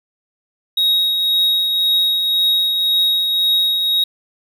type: tone with tremolo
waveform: triangle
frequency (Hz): 3781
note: A#7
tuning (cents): +24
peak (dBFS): -10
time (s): 0.77-4.04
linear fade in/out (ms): 5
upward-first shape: triangle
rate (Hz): 1.9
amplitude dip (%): 40
effects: none